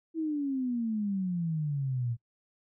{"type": "exponential sweep", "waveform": "sine", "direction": "down", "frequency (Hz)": [329.6, 114.7], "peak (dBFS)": -28, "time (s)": [0.14, 2.17], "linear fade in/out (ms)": 50, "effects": ["noise-tail reverb RT60 0.1 s tail -25 dB re dry"]}